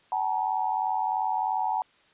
sine tone cluster, 759 / 862 / 942 Hz, F#5 / A5 / A#5, +44 / -36 / +18 cents, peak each -29 / -28 / -30 dBFS, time 0.12-1.82 s, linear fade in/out 2 ms, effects white hiss -61 dBFS RMS until 2.13 s + resampled to 8000 Hz

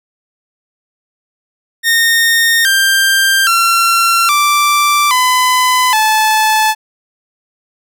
sawtooth tone with pitch steps, 1840 / 1583.4 / 1362.6 / 1172.6 / 1009.1 / 868.4 Hz, A#6 / G6 / F6 / D6 / B5 / A5, -23 / +17 / -43 / -3 / +37 / -23 cents, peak -5 dBFS, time 1.83-6.75 s, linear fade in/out 50 ms, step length 820 ms, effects none

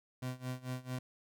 30% pulse tone with tremolo, 127.3 Hz, C3, 47 cents flat, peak -33 dBFS, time 0.22-0.99 s, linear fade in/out 5 ms, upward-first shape sine, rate 4.5 Hz, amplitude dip 90%, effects none

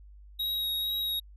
square tone with vibrato, 3800 Hz, A#7, 33 cents sharp, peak -29 dBFS, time 0.39-1.2 s, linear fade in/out 10 ms, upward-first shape sine, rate 2.2 Hz, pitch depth 12 cents each way, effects added 50 Hz sine -48 dBFS peak until 1.36 s

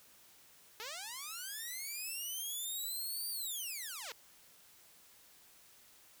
5% pulse linear two-way sweep, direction up then down, 415.3 to 4699 to 415.3 Hz, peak -31 dBFS, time 0.8-4.12 s, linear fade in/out 0 ms, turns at 3.3 s, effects white hiss -62 dBFS RMS until 6.2 s

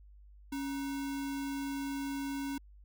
sine tone with sample-and-hold, 277.2 Hz, C#4, in tune, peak -34 dBFS, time 0.52-2.58 s, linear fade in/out 5 ms, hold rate 1225 Hz, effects added 50 Hz sine -53 dBFS peak until 2.84 s

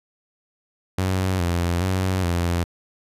sawtooth tone with vibrato, 90 Hz, F#2, 47 cents flat, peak -16 dBFS, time 0.98-2.64 s, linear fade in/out 5 ms, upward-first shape square, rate 1.2 Hz, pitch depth 69 cents each way, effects resampled to 32000 Hz

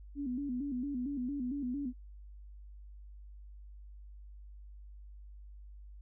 sine tone with vibrato, 265.6 Hz, C4, 26 cents sharp, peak -33 dBFS, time 0.15-1.93 s, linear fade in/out 50 ms, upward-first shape square, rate 4.4 Hz, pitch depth 120 cents each way, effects noise-tail reverb RT60 0.1 s tail -17 dB re dry + added 50 Hz sine -48 dBFS peak until 6.01 s

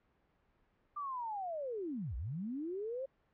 sine linear two-way sweep, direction down then up, 1200 to 51.91 to 548 Hz, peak -37 dBFS, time 0.96-3.06 s, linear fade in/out 10 ms, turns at 2.16 s, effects pink hiss -74 dBFS RMS until 3.33 s + low-pass 2000 Hz 12 dB/octave

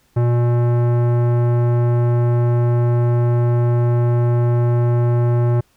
sine tone with tanh clipping, 120 Hz, B2, 49 cents flat, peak -15 dBFS, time 0.16-5.61 s, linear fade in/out 10 ms, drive 17 dB, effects pink hiss -59 dBFS RMS until 5.76 s

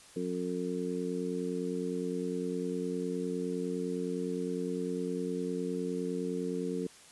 harmonic tone, 89.8 Hz, F2, 49 cents sharp, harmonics 2 / 3 / 4 / 5, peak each -37 / -37 / -39 / -36 dBFS, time 0.16-6.87 s, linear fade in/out 5 ms, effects white hiss -55 dBFS RMS until 7.11 s + resampled to 24000 Hz

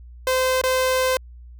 sawtooth tone with dropouts, 516 Hz, C5, 24 cents flat, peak -14 dBFS, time 0.27-1.17 s, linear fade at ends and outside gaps 2 ms, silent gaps 0.615-0.637 s, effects added 60 Hz sine -39 dBFS peak until 1.59 s

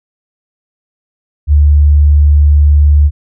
sine tone, 73.42 Hz, D2, in tune, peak -3 dBFS, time 1.47-3.11 s, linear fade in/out 50 ms, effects none

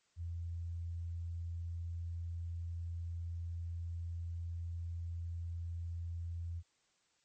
sine tone, 84.9 Hz, F2, 48 cents flat, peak -38 dBFS, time 0.16-6.63 s, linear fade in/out 50 ms, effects white hiss -75 dBFS RMS until 7.24 s + MP3 32 kbps

